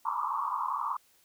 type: band-pass noise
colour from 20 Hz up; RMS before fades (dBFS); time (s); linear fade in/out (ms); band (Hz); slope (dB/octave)
white; -32; 0.05-0.97; 5; 900 to 1200; 96
effects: white hiss -65 dBFS RMS until 1.24 s